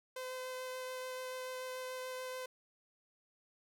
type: tone with vibrato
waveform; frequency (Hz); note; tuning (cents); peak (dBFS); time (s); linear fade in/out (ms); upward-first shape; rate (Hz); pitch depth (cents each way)
sawtooth; 512; C5; -38; -37; 0.16-2.46; 5; sine; 6.9; 8
effects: none